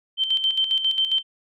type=tone with tremolo; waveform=sine; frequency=3111 Hz; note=G7; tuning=14 cents flat; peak=-17 dBFS; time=0.17-1.23 s; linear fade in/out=50 ms; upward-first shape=square; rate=7.4 Hz; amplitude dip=60%; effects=none